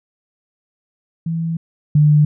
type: tone pair in turn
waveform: sine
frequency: 164.81 / 149.54 Hz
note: E3 / D3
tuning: 0 / +32 cents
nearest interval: major second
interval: 168 cents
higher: first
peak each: -18 / -8 dBFS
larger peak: second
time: 1.26-1.57 / 1.95-2.25 s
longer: first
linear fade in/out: 5 ms
effects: none